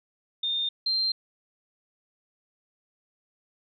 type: tone pair in turn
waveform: sine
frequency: 3635 / 4159 Hz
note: A#7 / C8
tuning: -44 / -11 cents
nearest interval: major second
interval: 233 cents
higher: second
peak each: -25 / -23 dBFS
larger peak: second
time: 0.43-0.69 / 0.86-1.12 s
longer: neither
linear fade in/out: 5 ms
effects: none